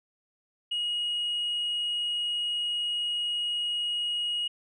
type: tone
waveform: sine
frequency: 2889 Hz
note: F#7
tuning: 42 cents flat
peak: -25 dBFS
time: 0.71-4.48 s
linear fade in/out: 10 ms
effects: tanh soft clip ceiling -25 dBFS